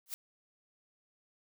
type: noise with exponential growth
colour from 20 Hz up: blue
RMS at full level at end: -34 dBFS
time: 0.06-0.14 s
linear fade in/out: 0 ms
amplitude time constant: 17 ms
effects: none